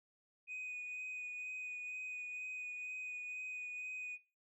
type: tone with vibrato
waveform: sine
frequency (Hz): 2489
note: D#7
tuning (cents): 0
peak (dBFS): -40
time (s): 0.47-4.19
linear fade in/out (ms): 50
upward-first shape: sine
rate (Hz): 2.1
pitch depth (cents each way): 14
effects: noise-tail reverb RT60 0.3 s tail -21 dB re dry + tanh soft clip ceiling -40 dBFS